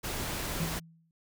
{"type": "noise", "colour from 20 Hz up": "pink", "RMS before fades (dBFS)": -35, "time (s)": [0.03, 0.8], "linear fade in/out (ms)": 20}
{"type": "tone with exponential decay", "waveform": "sine", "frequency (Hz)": 164.1, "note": "E3", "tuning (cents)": -8, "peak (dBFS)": -30, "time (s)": [0.6, 1.11], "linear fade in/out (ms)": 2, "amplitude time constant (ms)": 110}
{"effects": []}